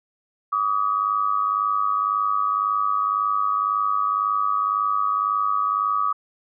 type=tone pair together; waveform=sine; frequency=1151.1 / 1253 Hz; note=D6 / D#6; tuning=-35 / +12 cents; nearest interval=minor second; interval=147 cents; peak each=-22 dBFS; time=0.52-6.13 s; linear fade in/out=10 ms; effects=none